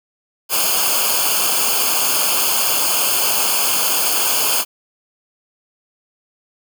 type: noise with comb filter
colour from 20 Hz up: white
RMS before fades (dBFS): -17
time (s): 0.49-4.65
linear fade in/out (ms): 50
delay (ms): 0.52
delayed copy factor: -1
effects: none